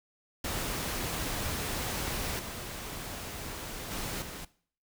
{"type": "noise with level steps", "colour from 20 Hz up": "pink", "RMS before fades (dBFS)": [-34, -40, -36, -42], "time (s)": [0.44, 4.45], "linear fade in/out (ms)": 5, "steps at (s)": [2.39, 3.91, 4.22], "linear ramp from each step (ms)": 2, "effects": ["noise-tail reverb RT60 0.5 s tail -19 dB re dry"]}